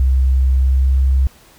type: tone with pitch glide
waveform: sine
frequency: 65.41 to 66.28 Hz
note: C2 to C2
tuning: 0 to +23 cents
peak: -10 dBFS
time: 0-1.27 s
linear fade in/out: 0 ms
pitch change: +23 cents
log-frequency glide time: 0.54-0.96 s
effects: pink hiss -47 dBFS RMS until 1.58 s